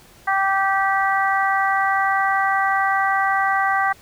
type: harmonic tone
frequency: 389.3 Hz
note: G4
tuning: 12 cents flat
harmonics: 2 / 3 / 4 / 5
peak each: -20 / -22 / -23 / -24 dBFS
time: 0.27-3.93 s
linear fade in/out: 10 ms
effects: pink hiss -49 dBFS RMS until 4.01 s